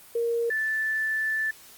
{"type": "tone pair in turn", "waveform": "sine", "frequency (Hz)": [467.1, 1756.4], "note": ["A#4", "A6"], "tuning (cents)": [3, -4], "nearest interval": "octave + major seventh", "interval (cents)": 2293, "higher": "second", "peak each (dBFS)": [-23, -24], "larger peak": "first", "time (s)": [[0.15, 0.5], [0.5, 1.51]], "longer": "second", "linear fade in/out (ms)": 5, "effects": ["white hiss -50 dBFS RMS until 1.77 s", "Opus 24 kbps"]}